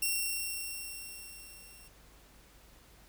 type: tone with level ramp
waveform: 5% pulse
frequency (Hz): 2729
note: F7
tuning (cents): -41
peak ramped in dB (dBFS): -19 to -45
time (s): 0.02-1.88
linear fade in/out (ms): 5
effects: added 50 Hz sine -60 dBFS peak until 3.08 s + pink hiss -60 dBFS RMS until 3.08 s